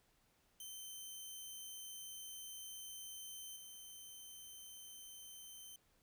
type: tone with level steps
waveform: 10% pulse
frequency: 3091 Hz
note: G7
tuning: 25 cents flat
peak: -40 / -44 dBFS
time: 0.6-5.76 s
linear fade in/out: 2 ms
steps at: 3.56 s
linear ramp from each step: 5 ms
effects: pink hiss -75 dBFS RMS until 6.02 s

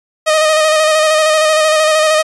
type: tone with vibrato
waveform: sawtooth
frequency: 622.3 Hz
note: D#5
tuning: in tune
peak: -5 dBFS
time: 0.26-2.23 s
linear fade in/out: 20 ms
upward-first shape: square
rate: 13 Hz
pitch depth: 25 cents each way
effects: resampled to 24000 Hz

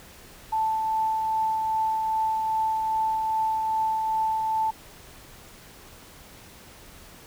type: tone with tremolo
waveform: sine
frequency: 880 Hz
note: A5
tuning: in tune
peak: -21 dBFS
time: 0.52-4.71 s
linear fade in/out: 10 ms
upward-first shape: triangle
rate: 2.5 Hz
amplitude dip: 30%
effects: pink hiss -48 dBFS RMS until 7.26 s

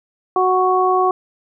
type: harmonic tone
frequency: 370 Hz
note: F#4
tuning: in tune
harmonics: 1 / 2 / 3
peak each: -17 / -17 / -17 dBFS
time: 0.36-1.11 s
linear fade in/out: 2 ms
effects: none

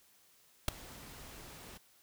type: noise with ADSR envelope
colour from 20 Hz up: pink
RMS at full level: -27 dBFS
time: 0.68-1.78 s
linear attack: 3 ms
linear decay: 8 ms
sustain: -24 dB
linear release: 12 ms
effects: white hiss -66 dBFS RMS until 2.02 s

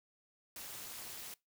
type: noise with amplitude modulation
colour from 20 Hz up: white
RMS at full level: -43 dBFS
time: 0.56-1.34 s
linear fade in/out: 2 ms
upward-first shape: sine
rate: 257 Hz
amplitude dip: 90%
effects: noise-tail reverb RT60 0.2 s tail -22 dB re dry

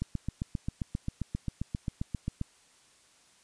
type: click train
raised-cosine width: 5 ms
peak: -19 dBFS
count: 19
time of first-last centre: 0.02-2.414 s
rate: 7.52 Hz
effects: white hiss -62 dBFS RMS until 3.43 s + resampled to 22050 Hz

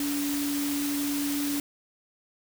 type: tone in noise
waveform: sine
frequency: 286.5 Hz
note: D4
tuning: 43 cents flat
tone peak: -27 dBFS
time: 0-1.6 s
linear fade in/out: 2 ms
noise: white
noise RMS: -34 dBFS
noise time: 0-1.6 s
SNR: +4 dB
effects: none

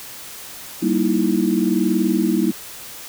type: tone cluster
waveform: sine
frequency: 194.4 / 233.7 / 311.3 / 332.3 Hz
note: G3 / A#3 / D#4 / E4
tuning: -14 / +5 / +1 / +14 cents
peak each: -21 dBFS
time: 0.82-2.52 s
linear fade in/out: 10 ms
effects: white hiss -36 dBFS RMS until 3.08 s

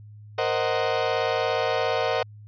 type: chord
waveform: 35% pulse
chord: C half-diminished seventh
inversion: third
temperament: equal with one note detuned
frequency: 466.2 / 523.3 / 622.3 / 743.8 Hz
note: Bb4 / C5 / Eb5 / Gb5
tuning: 0 / 0 / 0 / +9 cents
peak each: -26 / -26 / -26 / -27 dBFS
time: 0.38-2.23 s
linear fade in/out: 5 ms
effects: added 105 Hz sine -42 dBFS peak until 2.47 s + resampled to 11025 Hz

